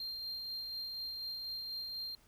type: tone with tremolo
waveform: triangle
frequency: 4186 Hz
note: C8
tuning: in tune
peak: -37 dBFS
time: 0-2.15 s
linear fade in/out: 2 ms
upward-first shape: sine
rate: 4.1 Hz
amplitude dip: 25%
effects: added 50 Hz sine -68 dBFS peak until 2.27 s + pink hiss -67 dBFS RMS until 2.27 s